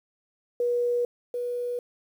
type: tone pair in turn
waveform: sine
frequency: 483.2 / 487.1 Hz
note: B4 / B4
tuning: -38 / -24 cents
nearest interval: unison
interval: 14 cents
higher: second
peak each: -22 / -27 dBFS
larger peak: first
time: 0.6-1.05 / 1.34-1.79 s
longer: neither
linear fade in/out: 2 ms
effects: 9-bit